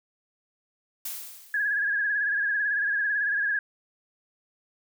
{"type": "noise with exponential decay", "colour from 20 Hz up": "blue", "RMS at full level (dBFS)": -32, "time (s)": [1.05, 1.93], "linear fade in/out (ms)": 5, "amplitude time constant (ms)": 190}
{"type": "tone with vibrato", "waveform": "sine", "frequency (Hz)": 1661.2, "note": "G#6", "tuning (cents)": 0, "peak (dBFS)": -23, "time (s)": [1.54, 3.59], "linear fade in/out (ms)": 2, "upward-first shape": "sine", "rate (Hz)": 18, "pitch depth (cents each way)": 60}
{"effects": []}